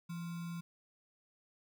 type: tone with sample-and-hold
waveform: sine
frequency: 170 Hz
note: F3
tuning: 46 cents flat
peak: -39 dBFS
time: 0.09-0.61 s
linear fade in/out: 10 ms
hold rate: 1225 Hz
effects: none